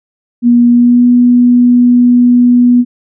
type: tone with pitch glide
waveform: sine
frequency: 239.8 to 244.3 Hz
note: A#3 to B3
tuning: +49 to -19 cents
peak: -3 dBFS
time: 0.42-2.85 s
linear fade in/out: 50 ms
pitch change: +32 cents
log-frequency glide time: 0.69-1.06 s
effects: none